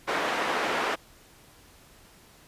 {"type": "band-pass noise", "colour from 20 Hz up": "white", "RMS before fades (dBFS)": -28, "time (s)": [0.07, 0.96], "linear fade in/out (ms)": 20, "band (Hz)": [300, 1600], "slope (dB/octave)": 12, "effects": ["pink hiss -55 dBFS RMS until 2.47 s", "resampled to 32000 Hz"]}